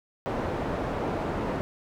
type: low-pass noise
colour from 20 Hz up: white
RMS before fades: -30 dBFS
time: 0.26-1.61 s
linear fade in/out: 0 ms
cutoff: 680 Hz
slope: 12 dB/octave
effects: none